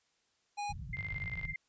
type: tone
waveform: square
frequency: 822 Hz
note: G#5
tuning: 18 cents flat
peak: -36 dBFS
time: 0.57-0.73 s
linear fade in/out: 20 ms
type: low-pass noise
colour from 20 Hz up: white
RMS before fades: -43 dBFS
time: 0.69-1.54 s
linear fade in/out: 10 ms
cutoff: 160 Hz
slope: 48 dB/octave
type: tone with tremolo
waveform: sine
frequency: 2093 Hz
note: C7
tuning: in tune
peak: -34 dBFS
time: 0.93-1.56 s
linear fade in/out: 2 ms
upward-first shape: triangle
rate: 18 Hz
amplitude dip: 95%
type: click train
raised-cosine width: 0.3 ms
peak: -35 dBFS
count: 26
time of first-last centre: 0.97-1.452 s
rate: 51.9 Hz
effects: white hiss -75 dBFS RMS until 1.68 s + resampled to 16000 Hz